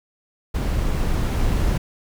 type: noise with level ramp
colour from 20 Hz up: brown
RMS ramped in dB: -22 to -19 dBFS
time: 0.54-1.78 s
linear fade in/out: 10 ms
effects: none